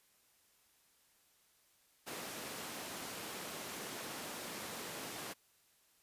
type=high-pass noise; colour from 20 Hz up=pink; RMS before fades=-45 dBFS; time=2.06-5.34 s; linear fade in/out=20 ms; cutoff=220 Hz; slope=12 dB/octave; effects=white hiss -71 dBFS RMS until 6.02 s + resampled to 32000 Hz